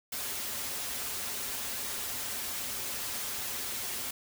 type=noise with comb filter; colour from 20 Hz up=white; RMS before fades=-36 dBFS; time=0.12-4.11 s; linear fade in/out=5 ms; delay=6.2 ms; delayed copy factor=-0.6; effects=none